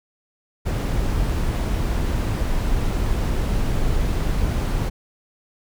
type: noise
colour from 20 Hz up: brown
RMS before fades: -21 dBFS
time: 0.65-4.9 s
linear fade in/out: 20 ms
effects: none